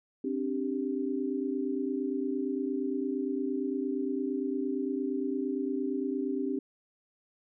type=chord; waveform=sine; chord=C suspended second; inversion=none; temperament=equal with one note detuned; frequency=265 / 293.7 / 392 Hz; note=C4 / D4 / G4; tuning=+22 / 0 / 0 cents; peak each=-32 / -34 / -34 dBFS; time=0.24-6.59 s; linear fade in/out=5 ms; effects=none